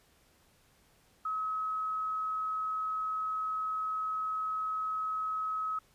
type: tone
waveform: sine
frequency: 1280 Hz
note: D#6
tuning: 49 cents sharp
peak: -31 dBFS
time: 1.25-5.79 s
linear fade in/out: 5 ms
effects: pink hiss -66 dBFS RMS until 5.94 s + resampled to 32000 Hz